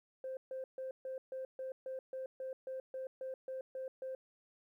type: tone bursts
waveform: sine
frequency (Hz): 523.3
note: C5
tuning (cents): 0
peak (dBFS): -38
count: 15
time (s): 0.24-4.15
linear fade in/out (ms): 2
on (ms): 130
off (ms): 140
effects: tanh soft clip ceiling -36 dBFS + 13-bit